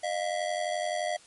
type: ring-modulated tone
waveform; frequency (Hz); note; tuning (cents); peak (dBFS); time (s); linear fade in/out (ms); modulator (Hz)
square; 659.3; E5; 0; -26; 0.03-1.17; 10; 45.8
effects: white hiss -55 dBFS RMS until 1.26 s + MP3 48 kbps